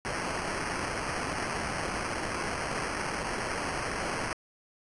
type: noise with sample-and-hold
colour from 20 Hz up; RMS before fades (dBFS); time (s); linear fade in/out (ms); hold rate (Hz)
white; -33; 0.05-4.33; 0; 3675
effects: resampled to 24000 Hz